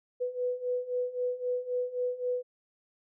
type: beating tone pair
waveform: sine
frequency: 493.9 / 497.7 Hz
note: B4 / B4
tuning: 0 / +13 cents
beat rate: 3.8 Hz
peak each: -34 / -31 dBFS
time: 0.2-2.43 s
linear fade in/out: 20 ms
effects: none